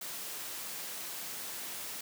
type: noise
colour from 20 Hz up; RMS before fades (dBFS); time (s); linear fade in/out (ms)
white; -41; 0.01-2.01; 5
effects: high-pass 150 Hz 12 dB/octave